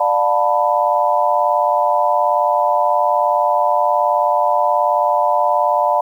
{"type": "chord", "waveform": "sine", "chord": "B half-diminished seventh", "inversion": "first", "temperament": "just", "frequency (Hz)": [592.7, 711.2, 889, 987.8], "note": ["D5", "F5", "A5", "B5"], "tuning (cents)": [16, 31, 18, 0], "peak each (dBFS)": -18, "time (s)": [0, 6.01], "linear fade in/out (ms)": 5, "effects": ["8-bit"]}